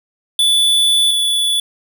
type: tone pair in turn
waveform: square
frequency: 3470 / 3444 Hz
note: A7 / A7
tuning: -25 / -38 cents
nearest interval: unison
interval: 13 cents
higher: first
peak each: -11 / -14 dBFS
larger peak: first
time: 0.39-1.11 / 1.11-1.6 s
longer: first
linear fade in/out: 2 ms
effects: none